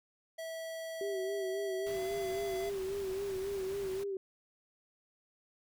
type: tone with pitch glide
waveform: square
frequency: 652 to 677.7 Hz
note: E5 to E5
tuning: -19 to +48 cents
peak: -40 dBFS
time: 0.38-2.7 s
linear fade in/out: 10 ms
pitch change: +67 cents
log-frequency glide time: 1.87-2.02 s
type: tone with vibrato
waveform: sine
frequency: 388.9 Hz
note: G4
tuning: 14 cents flat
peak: -34 dBFS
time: 1.01-4.17 s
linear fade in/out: 2 ms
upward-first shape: sine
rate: 3.7 Hz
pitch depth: 57 cents each way
type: noise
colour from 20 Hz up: pink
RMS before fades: -49 dBFS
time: 1.86-4.04 s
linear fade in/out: 10 ms
effects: none